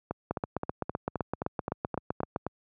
two click trains, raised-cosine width 1 ms, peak -17 / -15 dBFS, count 10 / 17, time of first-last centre 0.11-2.466 / 0.31-2.361 s, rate 3.82 / 7.8 Hz, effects high-pass 80 Hz 12 dB/octave

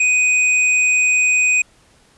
square tone, 2495 Hz, D#7, 4 cents sharp, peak -13 dBFS, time 0-1.62 s, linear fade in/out 5 ms, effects pink hiss -53 dBFS RMS until 2.17 s + resampled to 24000 Hz

